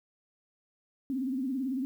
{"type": "tone with vibrato", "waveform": "sine", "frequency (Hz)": 262.2, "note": "C4", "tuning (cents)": 4, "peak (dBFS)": -29, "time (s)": [1.1, 1.85], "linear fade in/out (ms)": 0, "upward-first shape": "sine", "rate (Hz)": 18, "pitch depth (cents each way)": 110, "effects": ["10-bit"]}